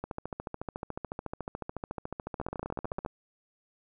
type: two click trains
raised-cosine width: 1 ms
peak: -21 / -20 dBFS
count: 43 / 11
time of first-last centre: 0.04-3.062 / 2.4-3.049 s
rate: 13.9 / 15.4 Hz
effects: none